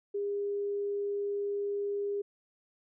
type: tone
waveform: sine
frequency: 405.1 Hz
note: G#4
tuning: 43 cents flat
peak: -30 dBFS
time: 0.14-2.22 s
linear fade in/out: 10 ms
effects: none